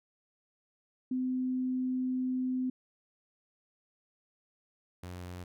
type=tone pair in turn; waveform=sine / sawtooth; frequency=255.7 / 89.55 Hz; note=C4 / F2; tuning=-40 / +44 cents; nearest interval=octave + tritone; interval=1816 cents; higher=first; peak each=-29 / -37 dBFS; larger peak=first; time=1.11-2.7 / 5.03-5.44 s; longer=first; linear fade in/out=5 ms; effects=none